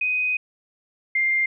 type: tone pair in turn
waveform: sine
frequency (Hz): 2502 / 2105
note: D#7 / C7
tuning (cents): +9 / +10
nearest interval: minor third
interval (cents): 299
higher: first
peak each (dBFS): -20 / -18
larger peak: second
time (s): 0.01-0.37 / 1.15-1.46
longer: first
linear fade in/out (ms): 5
effects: none